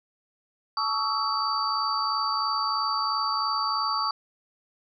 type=tone cluster; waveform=sine; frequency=869 / 1125 / 1265 / 1328 / 4621 Hz; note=A5 / C#6 / D#6 / E6 / D8; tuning=-22 / +25 / +28 / +12 / -29 cents; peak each=-33 / -27 / -33 / -33 / -30 dBFS; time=0.77-4.11 s; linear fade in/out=2 ms; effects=none